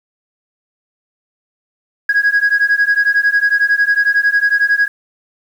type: beating tone pair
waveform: sine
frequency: 1647 / 1658 Hz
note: G#6 / G#6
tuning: -15 / -3 cents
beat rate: 11 Hz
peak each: -12 dBFS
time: 2.09-4.88 s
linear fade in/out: 5 ms
effects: tanh soft clip ceiling -6 dBFS + 7-bit